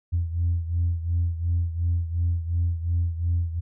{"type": "beating tone pair", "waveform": "sine", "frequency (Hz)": [84.8, 87.6], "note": ["E2", "F2"], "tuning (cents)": [50, 6], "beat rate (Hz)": 2.8, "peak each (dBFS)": [-22, -27], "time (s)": [0.12, 3.61], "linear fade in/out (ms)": 20, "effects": ["tanh soft clip ceiling -16 dBFS"]}